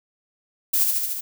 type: noise with echo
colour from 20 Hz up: violet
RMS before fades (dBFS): -20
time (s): 0.73-0.84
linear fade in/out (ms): 10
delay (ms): 74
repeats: 5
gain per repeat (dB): -2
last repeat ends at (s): 1.21
effects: none